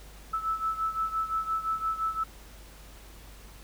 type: beating tone pair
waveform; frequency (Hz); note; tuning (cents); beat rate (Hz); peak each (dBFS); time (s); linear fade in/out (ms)
sine; 1309 / 1314.8; E6 / E6; -13 / -5; 5.8; -29 / -33; 0.33-2.24; 10
effects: added 50 Hz sine -48 dBFS peak until 3.63 s + pink hiss -52 dBFS RMS until 3.63 s